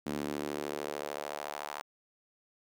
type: tone with high-pass filter sweep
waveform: sawtooth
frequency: 73.42 Hz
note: D2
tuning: in tune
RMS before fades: -38 dBFS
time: 0.06-1.82 s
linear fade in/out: 10 ms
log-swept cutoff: 240 to 900 Hz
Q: 1.9
effects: none